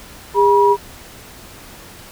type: tone pair together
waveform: sine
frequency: 405.6 / 965.5 Hz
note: G#4 / B5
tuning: -41 / -39 cents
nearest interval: octave + minor third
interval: 1502 cents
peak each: -12 dBFS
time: 0.34-0.77 s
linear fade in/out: 50 ms
effects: pink hiss -39 dBFS RMS until 2.11 s